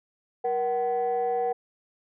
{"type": "tone pair together", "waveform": "sine", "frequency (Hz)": [475.1, 754.2], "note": ["A#4", "F#5"], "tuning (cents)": [33, 33], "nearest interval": "minor sixth", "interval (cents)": 800, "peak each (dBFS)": -25, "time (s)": [0.44, 1.53], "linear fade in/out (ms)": 10, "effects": ["tanh soft clip ceiling -19 dBFS"]}